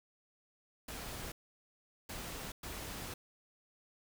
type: noise bursts at uneven times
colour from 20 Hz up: pink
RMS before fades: -44 dBFS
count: 3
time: 0.88-1.32 / 2.09-2.52 / 2.63-3.14 s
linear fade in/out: 5 ms
effects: none